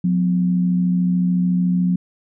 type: tone pair together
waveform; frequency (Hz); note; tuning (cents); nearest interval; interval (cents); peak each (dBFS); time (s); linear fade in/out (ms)
sine; 179.7 / 253.4; F3 / B3; +50 / +45; tritone; 595; -15 / -26; 0.04-1.96; 5
effects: none